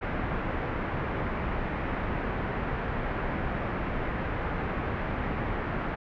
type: low-pass noise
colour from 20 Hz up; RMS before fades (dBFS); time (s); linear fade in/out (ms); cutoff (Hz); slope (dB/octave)
pink; -31; 0.01-5.96; 20; 2100; 24
effects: none